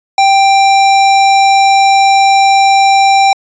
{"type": "tone with sample-and-hold", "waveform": "sine", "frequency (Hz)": 784, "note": "G5", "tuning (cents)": 0, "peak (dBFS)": -4, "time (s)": [0.18, 3.33], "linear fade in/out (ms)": 2, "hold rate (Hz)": 3150, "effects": ["resampled to 16000 Hz"]}